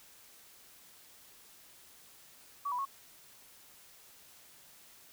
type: tone with pitch steps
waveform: sine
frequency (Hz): 1137 / 986 / 1097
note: C#6 / B5 / C#6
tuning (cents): +44 / -3 / -18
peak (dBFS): -32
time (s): 2.65-2.854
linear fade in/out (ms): 10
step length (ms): 68
effects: white hiss -58 dBFS RMS until 5.12 s